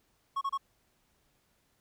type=tone bursts; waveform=triangle; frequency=1100 Hz; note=C#6; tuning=14 cents flat; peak=-27 dBFS; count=3; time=0.36-0.577 s; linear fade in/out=10 ms; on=53 ms; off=29 ms; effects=pink hiss -72 dBFS RMS until 1.8 s